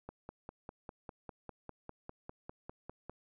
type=click train; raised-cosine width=1 ms; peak=-30 dBFS; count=16; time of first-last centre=0.09-3.096 s; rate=4.99 Hz; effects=none